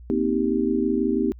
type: chord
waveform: sine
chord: C minor seventh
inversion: third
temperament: just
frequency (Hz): 235.5 / 261.6 / 314 / 392.4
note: Bb3 / C4 / Eb4 / G4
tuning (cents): +18 / 0 / +16 / +2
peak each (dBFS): -25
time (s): 0.1-1.32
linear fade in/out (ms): 0
effects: added 60 Hz sine -40 dBFS peak until 1.39 s